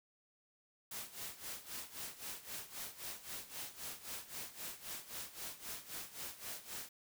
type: noise with tremolo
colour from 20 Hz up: white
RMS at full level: -44 dBFS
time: 0.91-6.89 s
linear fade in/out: 5 ms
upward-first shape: sine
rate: 3.8 Hz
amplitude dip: 80%
effects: none